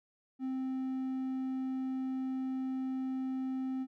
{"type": "tone", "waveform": "triangle", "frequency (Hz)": 261.6, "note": "C4", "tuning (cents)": 0, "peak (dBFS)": -31, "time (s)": [0.39, 3.87], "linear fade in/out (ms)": 50, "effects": []}